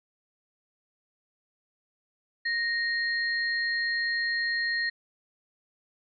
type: tone pair together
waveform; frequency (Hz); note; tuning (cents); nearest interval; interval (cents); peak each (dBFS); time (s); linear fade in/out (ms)
sine; 1864.7 / 4223; A#6 / C8; 0 / +15; octave + major second; 1415; -26 / -34; 2.45-4.9; 10
effects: none